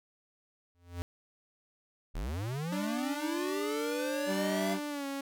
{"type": "tone with exponential growth", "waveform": "square", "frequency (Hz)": 87.31, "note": "F2", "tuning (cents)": 0, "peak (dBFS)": -32, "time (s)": [0.75, 1.02], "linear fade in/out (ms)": 0, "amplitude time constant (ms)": 58}
{"type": "linear sweep", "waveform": "square", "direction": "up", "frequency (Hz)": [32.52, 689], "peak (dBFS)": -34, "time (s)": [2.14, 4.75], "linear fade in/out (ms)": 20}
{"type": "tone with pitch glide", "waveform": "sawtooth", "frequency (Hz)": [294.5, 276.4], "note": ["D4", "C#4"], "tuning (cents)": [5, -5], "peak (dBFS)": -31, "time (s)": [2.72, 5.21], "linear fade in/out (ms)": 5, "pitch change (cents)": -110, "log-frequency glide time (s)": [4.89, 5.06]}
{"type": "tone", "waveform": "30% pulse", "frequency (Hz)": 192.5, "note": "G3", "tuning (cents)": -31, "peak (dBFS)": -30, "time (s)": [4.26, 4.8], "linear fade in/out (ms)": 50}
{"effects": []}